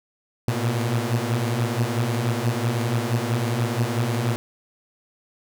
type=tone cluster; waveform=sawtooth; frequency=112.5 / 118.5 / 123 Hz; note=A2 / A#2 / B2; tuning=+39 / +29 / -7 cents; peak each=-22 dBFS; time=0.48-4.36 s; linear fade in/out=0 ms; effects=none